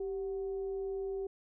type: tone with frequency modulation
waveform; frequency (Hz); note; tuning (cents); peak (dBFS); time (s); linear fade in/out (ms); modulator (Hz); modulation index
sine; 389.1; G4; -13; -34; 0-1.27; 5; 350; 0.24
effects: none